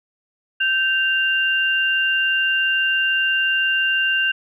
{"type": "tone pair together", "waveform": "sine", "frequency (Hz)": [1555.6, 2787], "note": ["G6", "F7"], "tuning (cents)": [-14, -4], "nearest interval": "minor seventh", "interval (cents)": 1010, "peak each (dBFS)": -19, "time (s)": [0.6, 4.32], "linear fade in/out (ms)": 10, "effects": []}